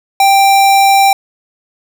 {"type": "tone", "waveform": "square", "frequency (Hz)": 786, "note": "G5", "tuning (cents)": 4, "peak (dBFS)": -6, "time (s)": [0.2, 1.13], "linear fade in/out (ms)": 2, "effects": []}